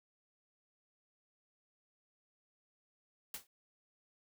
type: noise with exponential decay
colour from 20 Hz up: white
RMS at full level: -39 dBFS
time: 3.34-3.47 s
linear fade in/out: 2 ms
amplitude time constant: 28 ms
effects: none